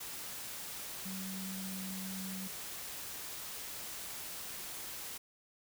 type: tone in noise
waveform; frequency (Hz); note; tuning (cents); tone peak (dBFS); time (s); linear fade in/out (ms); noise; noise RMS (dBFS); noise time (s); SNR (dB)
sine; 190; F#3; +46; -41; 1.05-2.48; 10; white; -44; 0-5.18; 0
effects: none